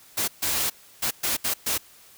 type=noise bursts at uneven times; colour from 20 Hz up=white; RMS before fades=-25 dBFS; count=6; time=0.17-0.28 / 0.42-0.7 / 1.02-1.11 / 1.23-1.37 / 1.44-1.54 / 1.66-1.78 s; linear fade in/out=10 ms; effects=white hiss -52 dBFS RMS until 2.17 s